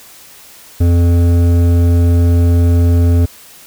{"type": "tone with hard clipping", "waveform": "triangle", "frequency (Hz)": 86, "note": "F2", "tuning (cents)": -26, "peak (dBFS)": -9, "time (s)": [0.8, 3.26], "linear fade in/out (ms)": 10, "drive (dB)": 15, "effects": ["white hiss -39 dBFS RMS until 3.66 s"]}